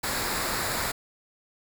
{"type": "noise with comb filter", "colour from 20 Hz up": "pink", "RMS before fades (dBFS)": -29, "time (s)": [0.03, 0.92], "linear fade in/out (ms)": 10, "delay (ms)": 0.33, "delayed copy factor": -0.55, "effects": []}